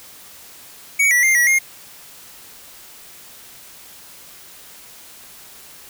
square tone with pitch steps, 2247 / 1950 / 2105 / 1928 / 2131 Hz, C#7 / B6 / C7 / B6 / C7, +23 / -23 / +10 / -42 / +31 cents, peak -13 dBFS, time 0.99-1.59 s, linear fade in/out 10 ms, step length 120 ms, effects white hiss -42 dBFS RMS until 5.89 s

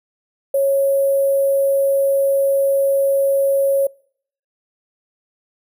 sine tone with sample-and-hold, 550 Hz, C#5, 14 cents flat, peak -13 dBFS, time 0.54-3.87 s, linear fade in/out 5 ms, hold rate 11025 Hz, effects noise-tail reverb RT60 0.6 s tail -25 dB re dry

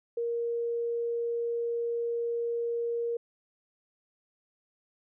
sine tone, 469 Hz, A#4, 11 cents sharp, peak -28 dBFS, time 0.17-3.17 s, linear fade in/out 5 ms, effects none

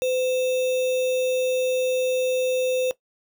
sine tone with sample-and-hold, 510 Hz, C5, 44 cents flat, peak -20 dBFS, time 0.02-2.91 s, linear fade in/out 0 ms, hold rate 3150 Hz, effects noise-tail reverb RT60 0.1 s tail -17 dB re dry

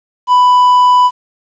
triangle tone, 993 Hz, B5, 9 cents sharp, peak -3 dBFS, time 0.27-1.11 s, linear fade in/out 50 ms, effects resampled to 16000 Hz + 7-bit

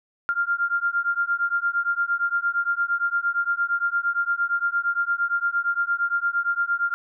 sine beating tone pair, 1392 / 1400.7 Hz, F6 / F6, -6 / +5 cents, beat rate 8.7 Hz, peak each -24 dBFS, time 0.29-6.94 s, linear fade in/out 0 ms, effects none

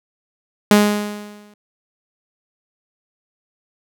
sawtooth tone with exponential decay, 207.7 Hz, G#3, in tune, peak -3 dBFS, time 0.71-1.54 s, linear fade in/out 2 ms, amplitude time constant 180 ms, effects none

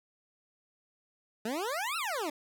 20% pulse exponential two-way sweep, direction up then down, 207.7 to 1400 to 280.8 Hz, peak -27 dBFS, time 1.45-2.3 s, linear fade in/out 5 ms, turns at 1.97 s, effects none

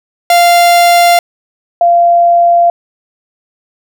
45% pulse / sine tone pair in turn, 695 / 690.2 Hz, F5 / F5, -9 / -21 cents, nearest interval unison, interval 12 cents, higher first, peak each -4 dBFS, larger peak neither, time 0.3-1.19 / 1.81-2.7 s, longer neither, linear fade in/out 2 ms, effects none

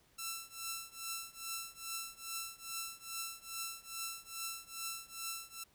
5% pulse tone with tremolo, 1339 Hz, E6, 27 cents sharp, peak -26 dBFS, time 0.18-5.64 s, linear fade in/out 10 ms, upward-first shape triangle, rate 2.4 Hz, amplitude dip 95%, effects pink hiss -69 dBFS RMS until 5.74 s

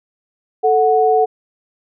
sine tone pair together, 440 / 737.4 Hz, A4 / F#5, 0 / -6 cents, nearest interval major sixth, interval 894 cents, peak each -13 dBFS, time 0.63-1.26 s, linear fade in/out 20 ms, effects none

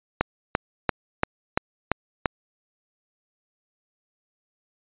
click train, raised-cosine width 0.5 ms, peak -4 dBFS, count 7, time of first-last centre 0.21-2.258 s, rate 2.93 Hz, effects resampled to 8000 Hz

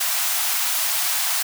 white high-pass noise, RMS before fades -22 dBFS, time 0-1.43 s, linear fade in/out 10 ms, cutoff 640 Hz, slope 96 dB/octave, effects none

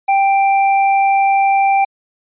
triangle tone with tanh clipping, 786 Hz, G5, 4 cents sharp, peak -12 dBFS, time 0.08-1.85 s, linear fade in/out 10 ms, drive 18 dB, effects resampled to 8000 Hz

